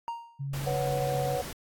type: tone with exponential decay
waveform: triangle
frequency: 932.3 Hz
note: A#5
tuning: in tune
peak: -27 dBFS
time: 0.08-0.47 s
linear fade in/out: 0 ms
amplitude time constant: 83 ms
type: tone with pitch glide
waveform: sine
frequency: 138.59 to 137.79 Hz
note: C#3 to C#3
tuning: 0 to -10 cents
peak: -31 dBFS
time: 0.39-1.37 s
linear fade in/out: 20 ms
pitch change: -10 cents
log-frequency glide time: 0.75-1.04 s
type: noise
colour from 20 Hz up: pink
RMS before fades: -40 dBFS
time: 0.53-1.53 s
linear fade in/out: 5 ms
type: chord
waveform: sine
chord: B suspended second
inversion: none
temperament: equal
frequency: 493.9 / 554.4 / 740 Hz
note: B4 / C#5 / F#5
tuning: 0 / 0 / 0 cents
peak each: -32 dBFS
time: 0.66-1.42 s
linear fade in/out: 10 ms
effects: AAC 64 kbps